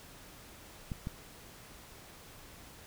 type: clicks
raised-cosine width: 5 ms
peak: -24 dBFS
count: 2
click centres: 0.918 / 1.071 s
effects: pink hiss -53 dBFS RMS until 2.86 s